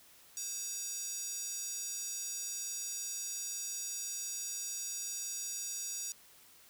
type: tone with high-pass filter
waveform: square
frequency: 523.3 Hz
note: C5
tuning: in tune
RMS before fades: -40 dBFS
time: 0.37-6.12 s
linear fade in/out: 0 ms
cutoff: 6400 Hz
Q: 4.1
effects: white hiss -60 dBFS RMS until 6.69 s